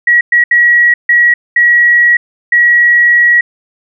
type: tone bursts at uneven times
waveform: sine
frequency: 1916 Hz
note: A#6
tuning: 47 cents sharp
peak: -4 dBFS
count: 6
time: 0.07-0.21 / 0.32-0.44 / 0.51-0.94 / 1.09-1.34 / 1.56-2.17 / 2.52-3.41 s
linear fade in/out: 5 ms
effects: none